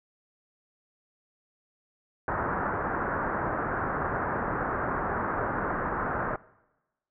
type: low-pass noise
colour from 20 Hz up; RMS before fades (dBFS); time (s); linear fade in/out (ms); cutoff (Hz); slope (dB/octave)
white; -30; 2.28-6.36; 2; 1600; 48
effects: noise-tail reverb RT60 1.0 s tail -21 dB re dry